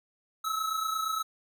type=tone pair together; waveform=square; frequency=1289.9 / 1318.5 Hz; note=E6 / E6; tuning=-38 / 0 cents; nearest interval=unison; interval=38 cents; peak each=-31 / -35 dBFS; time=0.44-1.23 s; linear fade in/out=10 ms; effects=none